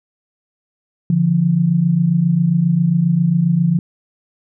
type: tone pair together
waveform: sine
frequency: 145 / 172.44 Hz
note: D3 / F3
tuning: -22 / -22 cents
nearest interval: minor third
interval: 300 cents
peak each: -17 / -13 dBFS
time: 1.1-3.79 s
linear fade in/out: 2 ms
effects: none